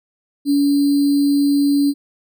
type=tone with sample-and-hold; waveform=sine; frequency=284.2 Hz; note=C#4; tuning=43 cents sharp; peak=-12 dBFS; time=0.45-1.94 s; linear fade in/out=50 ms; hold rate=4410 Hz; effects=none